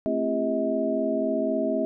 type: tone cluster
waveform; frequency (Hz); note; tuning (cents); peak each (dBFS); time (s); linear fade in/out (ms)
sine; 222.2 / 266.1 / 341.1 / 402.1 / 638; A3 / C4 / F4 / G4 / D#5; +17 / +29 / -41 / +44 / +43; -31 / -28 / -32 / -31 / -26; 0.06-1.85; 0
effects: none